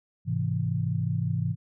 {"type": "chord", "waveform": "sine", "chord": "Ab augmented", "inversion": "none", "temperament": "equal with one note detuned", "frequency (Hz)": [105.28, 130.81, 164.81], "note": ["Ab2", "C3", "E3"], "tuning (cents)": [24, 0, 0], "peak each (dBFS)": -29, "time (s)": [0.25, 1.56], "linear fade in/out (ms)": 50, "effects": []}